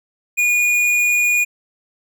triangle tone with tanh clipping, 2444 Hz, D#7, 32 cents flat, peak -15 dBFS, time 0.37-1.45 s, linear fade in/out 20 ms, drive 17 dB, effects none

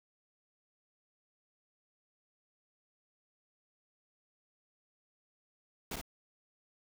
pink noise with echo, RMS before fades -39 dBFS, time 5.91-5.96 s, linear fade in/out 5 ms, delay 54 ms, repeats 1, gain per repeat -3 dB, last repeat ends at 6.014 s, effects none

